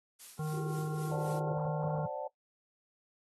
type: noise with tremolo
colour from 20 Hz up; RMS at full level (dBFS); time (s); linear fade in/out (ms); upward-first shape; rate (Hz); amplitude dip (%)
blue; -48; 0.19-1.4; 10; sine; 3.8; 60
type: harmonic tone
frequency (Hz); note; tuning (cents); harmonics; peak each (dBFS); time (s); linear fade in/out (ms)
154.1; D#3; -16; 1 / 3 / 5 / 7 / 9; -33 / -43 / -47 / -50 / -52; 0.39-2.06; 5
type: band-pass noise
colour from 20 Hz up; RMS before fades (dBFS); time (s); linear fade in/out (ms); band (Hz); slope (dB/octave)
pink; -45; 0.52-1.55; 10; 330 to 440; 96
type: chord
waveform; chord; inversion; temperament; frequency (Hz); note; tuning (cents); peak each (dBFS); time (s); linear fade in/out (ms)
sine; D dominant seventh; third; equal; 523.3 / 587.3 / 740 / 880; C5 / D5 / F#5 / A5; 0 / 0 / 0 / 0; -42 / -39 / -43 / -42; 1.11-2.28; 10
effects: noise-tail reverb RT60 0.1 s tail -17 dB re dry + AAC 32 kbps